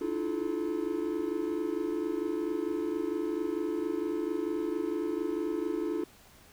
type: tone cluster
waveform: triangle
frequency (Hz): 298.2 / 324.9 / 349.3 / 430.3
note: D4 / E4 / F4 / A4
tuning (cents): +27 / -25 / 0 / -39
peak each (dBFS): -34 / -33 / -32 / -34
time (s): 0.01-6.04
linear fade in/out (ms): 5
effects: pink hiss -57 dBFS RMS until 6.52 s